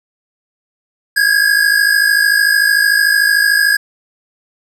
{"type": "tone pair together", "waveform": "square", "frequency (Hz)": [1623.6, 1677], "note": ["G#6", "G#6"], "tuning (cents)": [-40, 16], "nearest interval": "minor second", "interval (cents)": 56, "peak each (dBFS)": -13, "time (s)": [1.16, 3.77], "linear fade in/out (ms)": 10, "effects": ["resampled to 32000 Hz", "8-bit"]}